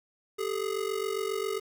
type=ring-modulated tone; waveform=square; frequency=415.3 Hz; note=G#4; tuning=in tune; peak=-27 dBFS; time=0.38-1.6 s; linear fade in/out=20 ms; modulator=23.7 Hz; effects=9-bit